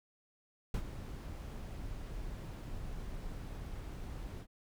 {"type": "noise with ADSR envelope", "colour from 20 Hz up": "brown", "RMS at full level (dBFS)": -33, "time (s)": [0.74, 4.47], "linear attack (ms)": 3, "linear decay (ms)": 73, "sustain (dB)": -10, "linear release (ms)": 67, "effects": []}